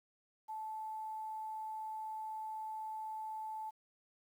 sine tone with quantisation, 872 Hz, A5, 16 cents flat, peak -40 dBFS, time 0.48-3.71 s, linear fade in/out 20 ms, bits 11, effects none

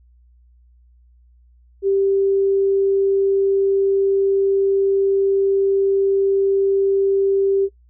sine tone, 392 Hz, G4, in tune, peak -14 dBFS, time 1.82-7.69 s, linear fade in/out 50 ms, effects noise-tail reverb RT60 0.1 s tail -17 dB re dry + added 60 Hz sine -49 dBFS peak until 7.89 s

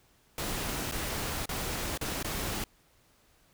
pink noise with dropouts, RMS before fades -34 dBFS, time 0.38-2.64 s, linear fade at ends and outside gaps 2 ms, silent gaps 0.914-0.921 / 1.457-1.491 / 1.976-2.012 / 2.228-2.245 s, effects pink hiss -65 dBFS RMS until 3.53 s

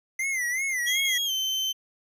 square tone with vibrato, 2046 Hz, C7, 39 cents flat, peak -26 dBFS, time 0.19-1.18 s, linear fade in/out 5 ms, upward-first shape sine, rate 2.7 Hz, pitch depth 120 cents each way
35% pulse tone with pitch glide, 3287 to 3085 Hz, G#7 to G7, -19 to -28 cents, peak -23 dBFS, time 0.86-1.73 s, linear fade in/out 20 ms, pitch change -109 cents, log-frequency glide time 1.25-1.32 s
effects resampled to 32000 Hz

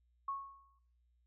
sine tone with exponential decay, 1100 Hz, C#6, 14 cents flat, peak -34 dBFS, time 0.28-0.79 s, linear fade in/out 5 ms, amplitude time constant 110 ms, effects noise-tail reverb RT60 0.6 s tail -26 dB re dry + added 60 Hz sine -70 dBFS peak until 1.26 s

